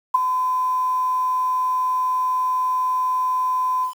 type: tone with ADSR envelope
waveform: sine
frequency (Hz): 1016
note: B5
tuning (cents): +49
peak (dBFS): -9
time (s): 0.14-3.94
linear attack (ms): 10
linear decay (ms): 13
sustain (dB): -9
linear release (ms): 110
effects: 7-bit